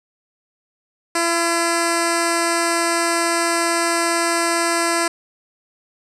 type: tone with low-pass filter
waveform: 10% pulse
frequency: 337.8 Hz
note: E4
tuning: 42 cents sharp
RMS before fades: -19 dBFS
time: 1.15-5.08 s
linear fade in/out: 5 ms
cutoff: 8700 Hz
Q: 2.6
effects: none